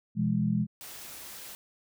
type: chord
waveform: sine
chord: E major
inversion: second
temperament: equal with one note detuned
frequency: 123.47 / 168.28 / 207.7 Hz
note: B2 / E3 / G#3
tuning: 0 / +36 / 0 cents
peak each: -31 / -29 / -27 dBFS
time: 0.15-0.67 s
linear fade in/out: 50 ms
type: noise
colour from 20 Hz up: white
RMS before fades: -44 dBFS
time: 0.81-1.55 s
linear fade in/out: 0 ms
effects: none